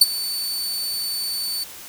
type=tone with ADSR envelope; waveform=sawtooth; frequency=4510 Hz; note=C#8; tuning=29 cents sharp; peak=-3 dBFS; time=0.01-1.64 s; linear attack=5 ms; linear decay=31 ms; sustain=-18 dB; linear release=8 ms; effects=white hiss -39 dBFS RMS until 1.88 s